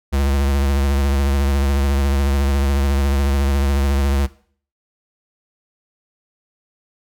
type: tone with vibrato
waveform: square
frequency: 69.3 Hz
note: C#2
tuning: in tune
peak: -16 dBFS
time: 0.12-4.27 s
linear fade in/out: 20 ms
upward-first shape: sine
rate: 14 Hz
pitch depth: 48 cents each way
effects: noise-tail reverb RT60 0.5 s tail -18 dB re dry